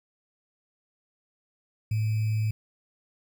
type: tone with sample-and-hold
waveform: sine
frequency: 108.7 Hz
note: A2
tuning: 21 cents flat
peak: -23 dBFS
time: 1.91-2.51 s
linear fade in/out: 5 ms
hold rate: 2450 Hz
effects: none